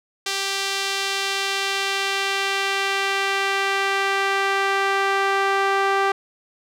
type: tone with band-pass filter sweep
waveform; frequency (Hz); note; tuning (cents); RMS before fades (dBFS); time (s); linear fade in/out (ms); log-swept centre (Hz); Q
sawtooth; 392.2; G4; +1; -22; 0.26-6.12; 5; 4500 to 1200; 0.95
effects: none